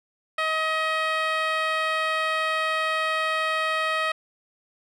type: tone with band-pass filter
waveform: 10% pulse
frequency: 633 Hz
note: D#5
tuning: 30 cents sharp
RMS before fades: -25 dBFS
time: 0.38-4.12 s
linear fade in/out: 5 ms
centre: 1300 Hz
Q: 0.81
effects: none